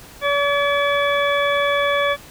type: harmonic tone with a mistuned harmonic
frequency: 570 Hz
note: C#5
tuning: 48 cents sharp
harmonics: 1 / 2 / 3 / 4 / 6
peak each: -19 / -22 / -24 / -25 / -27 dBFS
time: 0.21-2.17 s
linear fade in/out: 50 ms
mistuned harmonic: 4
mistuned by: +16 cents
effects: pink hiss -42 dBFS RMS until 2.3 s